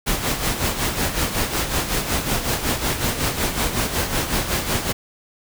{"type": "noise with tremolo", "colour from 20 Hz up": "pink", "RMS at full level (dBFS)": -20, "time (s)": [0.06, 4.93], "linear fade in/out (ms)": 20, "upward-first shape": "sine", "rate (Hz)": 5.4, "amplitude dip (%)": 60, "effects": []}